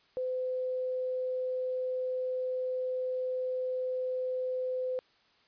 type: tone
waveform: sine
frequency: 510 Hz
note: C5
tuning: 44 cents flat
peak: -30 dBFS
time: 0.17-4.99 s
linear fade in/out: 0 ms
effects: white hiss -66 dBFS RMS until 5.47 s + resampled to 11025 Hz